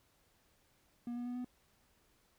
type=tone with pitch steps; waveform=triangle; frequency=239.4 / 242.3 / 245.3 / 248.3 Hz; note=A#3 / B3 / B3 / B3; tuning=+46 / -33 / -12 / +9 cents; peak=-36 dBFS; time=1.07-1.446 s; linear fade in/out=2 ms; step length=94 ms; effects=pink hiss -72 dBFS RMS until 2.38 s